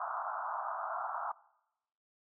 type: band-pass noise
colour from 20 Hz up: white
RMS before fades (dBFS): -38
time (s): 0-1.32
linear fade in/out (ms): 5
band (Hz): 650 to 1400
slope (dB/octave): 96
effects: noise-tail reverb RT60 0.9 s tail -22 dB re dry